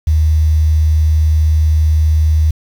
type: tone with quantisation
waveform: sine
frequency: 77.7 Hz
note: D#2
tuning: 2 cents flat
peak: -8 dBFS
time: 0.07-2.51 s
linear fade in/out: 5 ms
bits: 6
effects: none